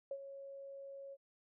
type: tone with ADSR envelope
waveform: sine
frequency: 551 Hz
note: C#5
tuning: 11 cents flat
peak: -37 dBFS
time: 0.11-1.17 s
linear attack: 3 ms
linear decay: 60 ms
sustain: -10 dB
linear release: 42 ms
effects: none